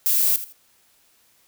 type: noise with echo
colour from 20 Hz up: violet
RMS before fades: -19 dBFS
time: 0.06-0.36 s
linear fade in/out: 0 ms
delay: 82 ms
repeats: 2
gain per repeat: -13 dB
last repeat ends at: 0.524 s
effects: white hiss -60 dBFS RMS until 1.47 s